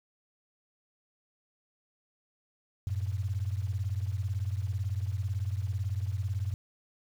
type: beating tone pair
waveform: sine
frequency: 92.5 / 110.5 Hz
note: F#2 / A2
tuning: 0 / +8 cents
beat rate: 18 Hz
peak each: -31 / -34 dBFS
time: 2.87-6.54 s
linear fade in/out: 0 ms
effects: 9-bit